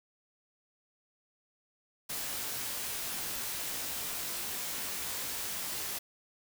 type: noise with comb filter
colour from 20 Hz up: white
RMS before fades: -37 dBFS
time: 2.09-5.99 s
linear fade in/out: 10 ms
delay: 19 ms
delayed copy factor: -0.6
effects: none